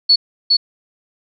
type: tone with echo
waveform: sine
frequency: 4411 Hz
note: C#8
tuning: 9 cents flat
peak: -7 dBFS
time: 0.09-0.16 s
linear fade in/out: 10 ms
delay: 410 ms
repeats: 1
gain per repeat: -2 dB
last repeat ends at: 0.57 s
effects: none